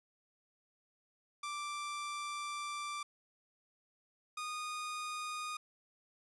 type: tone pair in turn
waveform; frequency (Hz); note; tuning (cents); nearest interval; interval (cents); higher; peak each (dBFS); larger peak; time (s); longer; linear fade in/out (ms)
sawtooth; 1174.7 / 1231; D6 / D#6; 0 / -19; minor second; 81; second; -35 / -35; neither; 1.43-3.03 / 4.37-5.57; first; 5
effects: resampled to 24000 Hz + 12-bit